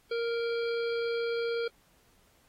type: harmonic tone with a mistuned harmonic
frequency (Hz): 466.2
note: A#4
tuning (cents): 0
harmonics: 1 / 3 / 5 / 7 / 9 / 10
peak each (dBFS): -29 / -39 / -43 / -46 / -48 / -49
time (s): 0.11-1.68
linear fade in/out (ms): 5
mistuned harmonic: 10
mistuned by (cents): +17
effects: pink hiss -66 dBFS RMS until 2.48 s + AAC 48 kbps